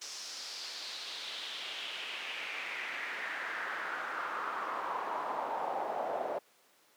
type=noise with band-pass filter sweep; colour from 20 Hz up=brown; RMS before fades=-38 dBFS; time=0.01-6.39 s; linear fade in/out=10 ms; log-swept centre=5800 to 640 Hz; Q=3.2; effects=pink hiss -65 dBFS RMS until 6.96 s + high-pass 400 Hz 12 dB/octave